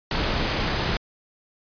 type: noise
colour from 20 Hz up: pink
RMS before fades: -24 dBFS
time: 0.11-0.97 s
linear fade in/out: 2 ms
effects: resampled to 11025 Hz